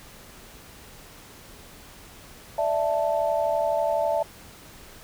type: chord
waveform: sine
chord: D suspended second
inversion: none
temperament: equal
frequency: 587.3 / 659.3 / 880 Hz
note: D5 / E5 / A5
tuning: 0 / 0 / 0 cents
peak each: -26 / -24 / -28 dBFS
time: 2.58-4.23 s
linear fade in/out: 5 ms
effects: pink hiss -47 dBFS RMS until 5.03 s